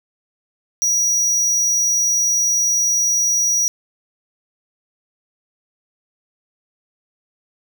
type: tone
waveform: square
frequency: 5790 Hz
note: F#8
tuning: 38 cents flat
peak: -15 dBFS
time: 0.82-3.68 s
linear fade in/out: 0 ms
effects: none